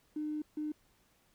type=tone bursts at uneven times; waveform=triangle; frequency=303.2 Hz; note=D#4; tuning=45 cents flat; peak=-30 dBFS; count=2; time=0.16-0.42 / 0.57-0.72 s; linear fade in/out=5 ms; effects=tanh soft clip ceiling -32 dBFS + pink hiss -70 dBFS RMS until 1.34 s